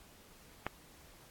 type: click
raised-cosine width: 0.5 ms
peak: -18 dBFS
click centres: 0.666 s
effects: pink hiss -59 dBFS RMS until 1.3 s + AAC 64 kbps